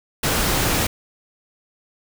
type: noise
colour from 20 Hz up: pink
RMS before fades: -20 dBFS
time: 0.23-0.87 s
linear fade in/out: 5 ms
effects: none